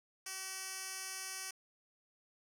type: tone with band-pass filter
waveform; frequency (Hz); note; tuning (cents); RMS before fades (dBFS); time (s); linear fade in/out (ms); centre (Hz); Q
10% pulse; 380; F#4; +46; -44; 0.26-1.51; 5; 7800; 1
effects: none